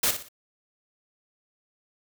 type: noise with echo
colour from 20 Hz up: white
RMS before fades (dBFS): -23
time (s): 0.03-0.11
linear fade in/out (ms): 5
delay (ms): 59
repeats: 3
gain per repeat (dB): -9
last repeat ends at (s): 0.287
effects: none